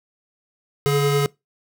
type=tone pair together; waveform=square; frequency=144.19 / 422.7 Hz; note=D3 / G#4; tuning=-31 / +31 cents; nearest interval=octave + perfect fifth; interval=1862 cents; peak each=-20 / -20 dBFS; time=0.86-1.26 s; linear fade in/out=0 ms; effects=noise-tail reverb RT60 0.2 s tail -23 dB re dry